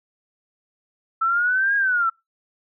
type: exponential two-way sweep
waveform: sine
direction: up then down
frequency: 1318.5 to 1647 to 1318.5 Hz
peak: -17 dBFS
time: 1.21-2.1 s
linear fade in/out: 10 ms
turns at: 1.76 s
effects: noise-tail reverb RT60 0.2 s tail -24 dB re dry